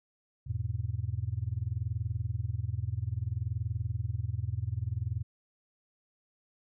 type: chord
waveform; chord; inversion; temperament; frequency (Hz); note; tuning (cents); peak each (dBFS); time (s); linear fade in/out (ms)
sine; E major; none; just; 82.41 / 103.01 / 123.61; E2 / G#2 / B2; 0 / -14 / +2; -36 / -33 / -35; 0.46-5.23; 20
effects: tanh soft clip ceiling -21 dBFS